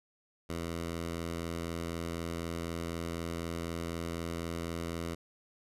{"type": "tone", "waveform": "10% pulse", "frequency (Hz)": 84, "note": "E2", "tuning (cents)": 33, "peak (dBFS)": -27, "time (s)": [0.49, 5.15], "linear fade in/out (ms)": 10, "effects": ["resampled to 32000 Hz"]}